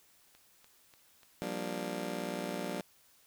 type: click train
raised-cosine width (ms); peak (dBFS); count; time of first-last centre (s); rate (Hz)
0.2; -40; 6; 0.35-1.821; 3.4
type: chord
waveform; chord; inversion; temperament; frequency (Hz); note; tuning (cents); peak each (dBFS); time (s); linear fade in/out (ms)
20% pulse; G minor seventh; third; just; 176.4 / 196 / 235.2 / 294; F3 / G3 / Bb3 / D4; +18 / 0 / +16 / +2; -37; 1.42-2.81; 0
effects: white hiss -65 dBFS RMS until 3.26 s